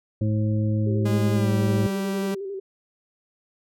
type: harmonic tone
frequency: 107.2 Hz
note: A2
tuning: 45 cents flat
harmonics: 1 / 2 / 3 / 5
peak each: -21 / -27 / -31 / -35 dBFS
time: 0.21-1.87 s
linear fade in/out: 5 ms
type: tone with vibrato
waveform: sine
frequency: 392 Hz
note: G4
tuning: in tune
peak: -29 dBFS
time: 0.86-2.6 s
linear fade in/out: 10 ms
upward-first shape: square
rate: 11 Hz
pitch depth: 43 cents each way
type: tone with pitch glide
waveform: 45% pulse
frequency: 205 to 195.07 Hz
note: G#3 to G3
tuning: -22 to -8 cents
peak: -25 dBFS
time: 1.05-2.35 s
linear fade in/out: 10 ms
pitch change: -86 cents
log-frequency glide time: 1.34-1.5 s
effects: none